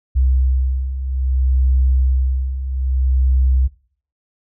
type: beating tone pair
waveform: sine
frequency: 64.5 / 65.11 Hz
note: C2 / C2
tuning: -24 / -8 cents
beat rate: 0.61 Hz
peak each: -19 / -14 dBFS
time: 0.15-3.68 s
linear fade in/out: 20 ms
effects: noise-tail reverb RT60 0.5 s tail -21 dB re dry + tanh soft clip ceiling -7 dBFS